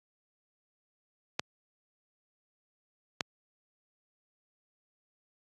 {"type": "clicks", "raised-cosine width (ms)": 0.2, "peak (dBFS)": -11, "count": 2, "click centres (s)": [1.395, 3.208], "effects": ["high-pass 100 Hz 12 dB/octave", "AAC 32 kbps"]}